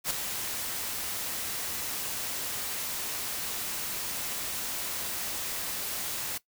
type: noise with ADSR envelope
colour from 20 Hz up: white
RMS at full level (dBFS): -27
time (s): 0.04-6.38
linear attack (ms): 64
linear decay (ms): 7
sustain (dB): -7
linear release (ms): 7
effects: noise-tail reverb RT60 0.1 s tail -18 dB re dry